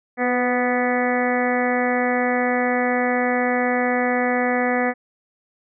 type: harmonic tone with a mistuned harmonic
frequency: 246.9 Hz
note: B3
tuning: in tune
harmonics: 1 / 2 / 3 / 4 / 5 / 6 / 7 / 8 / 9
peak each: -23 / -23 / -24 / -35 / -31 / -35 / -28 / -27 / -33 dBFS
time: 0.17-4.94 s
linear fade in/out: 50 ms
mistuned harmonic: 2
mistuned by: +19 cents
effects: none